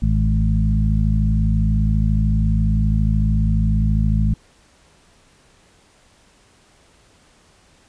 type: harmonic tone with a mistuned harmonic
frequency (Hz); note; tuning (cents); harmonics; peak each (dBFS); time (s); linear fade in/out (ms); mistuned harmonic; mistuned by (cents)
53.4; G#1; +49; 1 / 2 / 3 / 4; -17 / -20 / -22 / -23; 0.02-4.34; 5; 2; +16
effects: pink hiss -54 dBFS RMS until 7.88 s + resampled to 22050 Hz